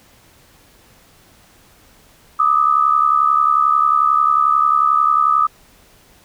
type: tone pair together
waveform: sine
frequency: 1198 / 1269.2 Hz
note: D6 / D#6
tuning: +34 / +34 cents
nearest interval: minor second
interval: 100 cents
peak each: -14 dBFS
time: 2.39-5.47 s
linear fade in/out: 10 ms
effects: pink hiss -50 dBFS RMS until 6.24 s